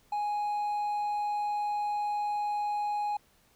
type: tone with hard clipping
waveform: triangle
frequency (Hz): 830.6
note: G#5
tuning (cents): 0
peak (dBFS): -29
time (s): 0.12-3.17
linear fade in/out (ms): 5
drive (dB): 5
effects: pink hiss -65 dBFS RMS until 3.55 s